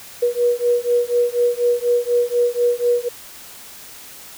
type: beating tone pair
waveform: sine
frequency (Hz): 480.7 / 484.8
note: B4 / B4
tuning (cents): -47 / -32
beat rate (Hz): 4.1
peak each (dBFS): -18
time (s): 0.22-3.09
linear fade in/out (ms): 10
effects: white hiss -39 dBFS RMS until 4.37 s